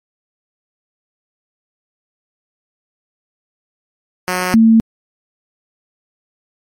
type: tone pair in turn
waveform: 5% pulse / sine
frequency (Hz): 182.2 / 224.8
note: F#3 / A3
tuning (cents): -26 / +37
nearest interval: major third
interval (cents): 363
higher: second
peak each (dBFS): -5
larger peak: neither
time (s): 4.28-4.54 / 4.54-4.8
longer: neither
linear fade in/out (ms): 0
effects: MP3 64 kbps